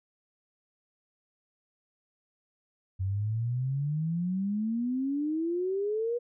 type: exponential sweep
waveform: sine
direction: up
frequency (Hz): 92.5 to 487.2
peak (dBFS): -27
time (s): 2.99-6.19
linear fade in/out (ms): 20
effects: none